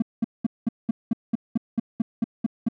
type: tone bursts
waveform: triangle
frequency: 227.9 Hz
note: A#3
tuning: 39 cents flat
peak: -15 dBFS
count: 13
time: 0-2.686 s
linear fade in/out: 5 ms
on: 22 ms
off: 200 ms
effects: tanh soft clip ceiling -13 dBFS